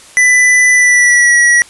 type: tone with pitch glide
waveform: square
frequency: 1993 to 1924 Hz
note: B6 to B6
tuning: +15 to -46 cents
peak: -6 dBFS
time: 0.17-1.62 s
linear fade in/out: 0 ms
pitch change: -61 cents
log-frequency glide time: 0.73-1.36 s
effects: white hiss -38 dBFS RMS until 1.69 s + resampled to 24000 Hz